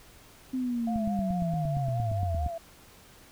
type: linear sweep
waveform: sine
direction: down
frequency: 261.6 to 69.3 Hz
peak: -27 dBFS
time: 0.53-2.48 s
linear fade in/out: 10 ms
type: tone with vibrato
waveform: sine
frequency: 688 Hz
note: F5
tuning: 26 cents flat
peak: -33 dBFS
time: 0.87-2.58 s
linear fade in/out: 5 ms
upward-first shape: sine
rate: 4.6 Hz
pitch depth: 57 cents each way
type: click train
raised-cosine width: 5 ms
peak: -24 dBFS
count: 14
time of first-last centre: 0.96-2.463 s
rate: 8.65 Hz
effects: pink hiss -54 dBFS RMS until 3.31 s